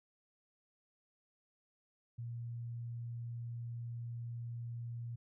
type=tone; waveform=sine; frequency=118 Hz; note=A#2; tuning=22 cents sharp; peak=-40 dBFS; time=2.18-5.16 s; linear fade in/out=10 ms; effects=none